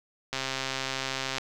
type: click train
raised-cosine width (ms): 0.2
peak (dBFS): -13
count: 141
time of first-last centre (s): 0.33-1.383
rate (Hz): 133
effects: none